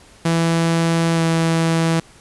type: tone with pitch glide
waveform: sawtooth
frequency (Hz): 166 to 164.28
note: E3 to E3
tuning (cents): +12 to -6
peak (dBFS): -11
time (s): 0.25-2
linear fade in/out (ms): 5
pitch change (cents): -18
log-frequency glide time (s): 1.14-1.21
effects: pink hiss -47 dBFS RMS until 2.2 s + resampled to 24000 Hz